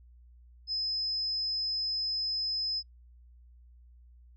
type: tone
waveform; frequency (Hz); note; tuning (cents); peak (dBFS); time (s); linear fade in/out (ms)
sine; 5100; D#8; +42; -29; 0.67-2.83; 50
effects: noise-tail reverb RT60 0.1 s tail -26 dB re dry + added 60 Hz sine -53 dBFS peak until 4.36 s